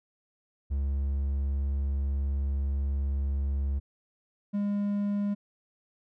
triangle tone pair in turn, 69.3 / 203.5 Hz, C#2 / G#3, 0 / -35 cents, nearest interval octave + perfect fifth, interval 1865 cents, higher second, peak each -24 dBFS, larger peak neither, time 0.7-3.8 / 4.53-5.35 s, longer first, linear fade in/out 20 ms, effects none

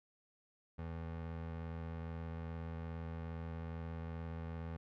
25% pulse tone with vibrato, 82.41 Hz, E2, in tune, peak -38 dBFS, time 0.78-4.77 s, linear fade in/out 10 ms, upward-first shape square, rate 17 Hz, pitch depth 9 cents each way, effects low-pass 2000 Hz 12 dB/octave

